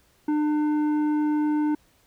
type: tone with tanh clipping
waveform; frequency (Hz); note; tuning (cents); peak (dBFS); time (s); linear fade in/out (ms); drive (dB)
sine; 300.7; D4; +41; -22; 0.28-1.75; 5; 9
effects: pink hiss -62 dBFS RMS until 2.06 s